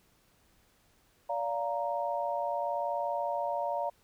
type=chord; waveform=sine; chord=Bb major; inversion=first; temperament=equal with one note detuned; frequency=577.6 / 698.5 / 932.3 Hz; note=D5 / F5 / Bb5; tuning=-29 / 0 / 0 cents; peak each=-34 dBFS; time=1.29-3.9 s; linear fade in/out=10 ms; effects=pink hiss -67 dBFS RMS until 4.03 s